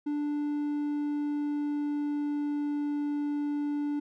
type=tone with pitch glide; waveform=triangle; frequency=293.7 to 291.8 Hz; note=D4 to D4; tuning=0 to -11 cents; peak=-26 dBFS; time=0.06-4 s; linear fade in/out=10 ms; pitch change=-11 cents; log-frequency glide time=0.42-3.04 s; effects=none